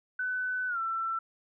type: tone with pitch glide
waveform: sine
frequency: 1504 to 1339.9 Hz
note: F#6 to E6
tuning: +28 to +28 cents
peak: -29 dBFS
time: 0.19-1.19 s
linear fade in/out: 5 ms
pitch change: -200 cents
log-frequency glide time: 0.68-0.79 s
effects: none

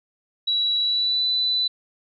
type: tone with pitch glide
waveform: sine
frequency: 3907 to 3989 Hz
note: B7 to B7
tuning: -19 to +17 cents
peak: -19 dBFS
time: 0.47-1.68 s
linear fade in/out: 10 ms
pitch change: +36 cents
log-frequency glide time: 0.78-1.25 s
effects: none

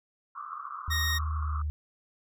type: band-pass noise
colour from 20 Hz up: white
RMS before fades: -40 dBFS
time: 0.35-1.62 s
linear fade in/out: 5 ms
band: 1100 to 1300 Hz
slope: 96 dB/octave
type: tone with pitch glide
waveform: sine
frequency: 77.7 to 75.62 Hz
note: D#2 to D#2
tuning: -2 to -49 cents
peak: -28 dBFS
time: 0.88-1.7 s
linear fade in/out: 0 ms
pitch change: -47 cents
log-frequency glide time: 1.27-1.56 s
type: tone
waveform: 20% pulse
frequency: 1864.7 Hz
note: A#6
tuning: in tune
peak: -23 dBFS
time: 0.9-1.19 s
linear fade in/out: 20 ms
effects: none

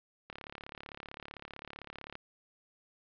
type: click train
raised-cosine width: 0.3 ms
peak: -27 dBFS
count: 67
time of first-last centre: 0.3-2.154 s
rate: 35.6 Hz
effects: low-pass 4000 Hz 12 dB/octave

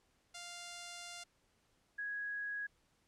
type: tone pair in turn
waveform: 5% pulse / sine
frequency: 698.5 / 1661.3 Hz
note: F5 / G#6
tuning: 0 / 0 cents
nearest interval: octave + minor third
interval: 1500 cents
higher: second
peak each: -35 / -38 dBFS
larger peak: first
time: 0.34-1.24 / 1.98-2.67 s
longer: first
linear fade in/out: 10 ms
effects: pink hiss -75 dBFS RMS until 3.07 s + low-pass 10000 Hz 12 dB/octave

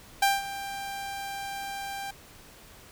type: tone with ADSR envelope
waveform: sawtooth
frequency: 791 Hz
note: G5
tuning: 15 cents sharp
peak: -15 dBFS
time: 0.22-2.11 s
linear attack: 6 ms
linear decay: 190 ms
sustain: -15 dB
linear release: 6 ms
effects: pink hiss -51 dBFS RMS until 2.91 s

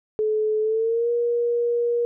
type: tone with pitch glide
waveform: sine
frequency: 430.7 to 475.1 Hz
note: A4 to A#4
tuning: -37 to +33 cents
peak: -19 dBFS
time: 0.19-2.05 s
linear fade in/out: 0 ms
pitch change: +170 cents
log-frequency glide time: 0.61-1.1 s
effects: none

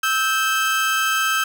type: tone pair together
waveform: 30% pulse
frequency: 1302.2 / 1567 Hz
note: E6 / G6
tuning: -22 / -1 cents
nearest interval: minor third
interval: 321 cents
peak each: -18 dBFS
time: 0.03-1.44 s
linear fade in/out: 5 ms
effects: none

